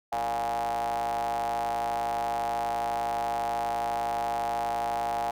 square ring-modulated tone, 61.5 Hz, B1, 7 cents flat, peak -25 dBFS, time 0.12-5.31 s, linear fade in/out 5 ms, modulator 764 Hz, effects none

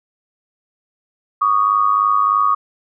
sine tone pair together, 1124 / 1227.3 Hz, C#6 / D#6, +24 / -24 cents, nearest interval major second, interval 152 cents, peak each -15 dBFS, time 1.41-2.55 s, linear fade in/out 10 ms, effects none

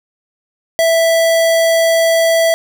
square tone, 659.3 Hz, E5, in tune, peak -10 dBFS, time 0.79-2.54 s, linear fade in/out 0 ms, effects none

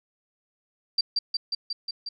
sine tone with echo, 4699 Hz, D8, in tune, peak -19 dBFS, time 0.98-1.01 s, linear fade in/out 5 ms, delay 180 ms, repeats 6, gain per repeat -2 dB, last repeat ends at 2.09 s, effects none

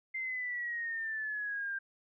sine exponential sweep, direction down, 2093 to 1581 Hz, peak -34 dBFS, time 0.14-1.79 s, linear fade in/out 10 ms, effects none

